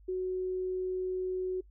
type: tone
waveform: sine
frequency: 370 Hz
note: F#4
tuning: in tune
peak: -30 dBFS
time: 0.08-1.61 s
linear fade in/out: 10 ms
effects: noise-tail reverb RT60 0.1 s tail -23 dB re dry + added 50 Hz sine -54 dBFS peak until 1.7 s